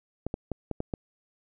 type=clicks; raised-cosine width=2 ms; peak=-17 dBFS; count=6; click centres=0.266 / 0.341 / 0.517 / 0.713 / 0.804 / 0.938 s; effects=none